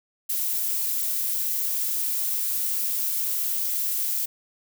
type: noise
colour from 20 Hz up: violet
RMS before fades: -26 dBFS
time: 0.29-4.26 s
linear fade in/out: 10 ms
effects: none